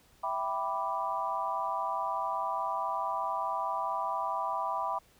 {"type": "chord", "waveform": "sine", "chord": "E minor seventh", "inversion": "none", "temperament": "equal", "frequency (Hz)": [659.3, 784, 987.8, 1174.7], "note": ["E5", "G5", "B5", "D6"], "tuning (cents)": [0, 0, 0, 0], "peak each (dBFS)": [-38, -36, -33, -36], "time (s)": [0.23, 4.99], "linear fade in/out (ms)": 10, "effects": ["pink hiss -63 dBFS RMS until 5.19 s"]}